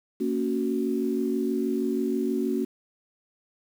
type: chord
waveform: sine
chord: F# major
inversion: first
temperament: just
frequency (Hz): 231.2 / 277.5 / 370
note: A#3 / C#4 / F#4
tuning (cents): -14 / +2 / 0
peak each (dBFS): -28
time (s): 0.2-2.65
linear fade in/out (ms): 10
effects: 8-bit